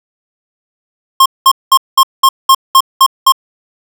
square tone bursts, 1069 Hz, C6, 37 cents sharp, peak -3 dBFS, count 9, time 1.2-3.322 s, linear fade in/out 5 ms, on 58 ms, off 200 ms, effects none

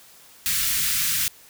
white band-stop noise, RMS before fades -23 dBFS, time 0.46-1.28 s, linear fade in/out 0 ms, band 190 to 1500 Hz, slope 24 dB/octave, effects white hiss -50 dBFS RMS until 1.49 s

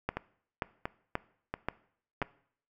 two click trains, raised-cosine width 0.5 ms, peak -18 / -15 dBFS, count 4 / 5, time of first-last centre 0.17-2.225 / 0.09-2.218 s, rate 1.46 / 1.88 Hz, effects noise-tail reverb RT60 0.6 s tail -20 dB re dry

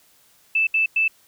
sine tone bursts at uneven times, 2637 Hz, E7, in tune, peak -16 dBFS, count 3, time 0.55-0.67 / 0.74-0.86 / 0.96-1.08 s, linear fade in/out 5 ms, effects white hiss -57 dBFS RMS until 1.27 s

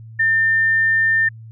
sine tone, 1800 Hz, A6, 39 cents sharp, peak -13 dBFS, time 0.19-1.29 s, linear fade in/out 10 ms, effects added 112 Hz sine -35 dBFS peak until 1.51 s

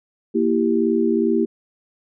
sine chord, E diminished, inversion second, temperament equal, 233.1 / 329.6 / 392 Hz, Bb3 / E4 / G4, 0 / 0 / 0 cents, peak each -20 dBFS, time 0.34-1.46 s, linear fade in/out 20 ms, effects none

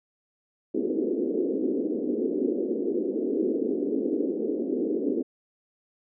white band-pass noise, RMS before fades -27 dBFS, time 0.74-5.23 s, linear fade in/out 10 ms, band 240 to 440 Hz, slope 48 dB/octave, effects none

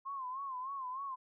sine tone with vibrato, 1057 Hz, C6, 17 cents sharp, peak -38 dBFS, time 0.05-1.16 s, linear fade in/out 20 ms, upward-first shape sine, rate 3.3 Hz, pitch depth 100 cents each way, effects none

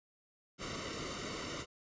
pink noise with comb filter, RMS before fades -41 dBFS, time 0.58-1.66 s, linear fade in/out 50 ms, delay 1.2 ms, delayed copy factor -0.75, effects resampled to 16000 Hz

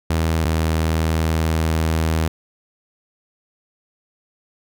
sawtooth tone pair in turn, 80.9 / 80.25 Hz, E2 / E2, -32 / -46 cents, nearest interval unison, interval 14 cents, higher first, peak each -13 dBFS, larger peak neither, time 0.1-0.45 / 0.45-2.28 s, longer second, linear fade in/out 5 ms, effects none

